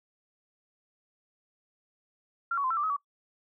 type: tone with pitch steps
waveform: sine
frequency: 1376 / 1123 / 1034 / 1336 / 1176 / 1274 / 1141 Hz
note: F6 / C#6 / C6 / E6 / D6 / D#6 / C#6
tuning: -26 / +22 / -21 / +23 / +2 / +41 / +50 cents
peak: -26 dBFS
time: 2.51-2.965 s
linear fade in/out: 5 ms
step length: 65 ms
effects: noise-tail reverb RT60 0.1 s tail -22 dB re dry